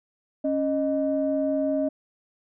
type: tone pair together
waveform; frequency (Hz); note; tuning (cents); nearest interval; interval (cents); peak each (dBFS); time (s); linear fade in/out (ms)
sine; 275.7 / 619; C#4 / D#5; -9 / -9; octave + major second; 1400; -24; 0.44-1.89; 10
effects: tanh soft clip ceiling -14 dBFS